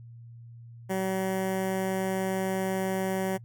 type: tone with notch filter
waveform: 15% pulse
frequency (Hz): 189.8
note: F#3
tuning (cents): +44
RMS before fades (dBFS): -29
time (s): 0.89-3.38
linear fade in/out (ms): 20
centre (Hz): 4100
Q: 0.87
effects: noise-tail reverb RT60 0.1 s tail -25 dB re dry + added 117 Hz sine -44 dBFS peak until 3.44 s